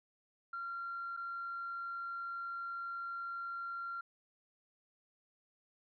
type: tone with dropouts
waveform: sine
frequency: 1378 Hz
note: F6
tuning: 24 cents flat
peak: -38 dBFS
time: 0.53-4.01 s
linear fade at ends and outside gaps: 5 ms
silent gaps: 1.167-1.172 s
effects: tanh soft clip ceiling -34 dBFS